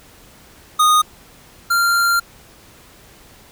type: tone pair in turn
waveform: square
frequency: 1236 / 1387.4 Hz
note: D#6 / F6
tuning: -12 / -12 cents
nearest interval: major second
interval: 200 cents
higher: second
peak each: -11 / -14 dBFS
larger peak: first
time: 0.79-1.02 / 1.7-2.2 s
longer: second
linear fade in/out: 10 ms
effects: pink hiss -46 dBFS RMS until 3.51 s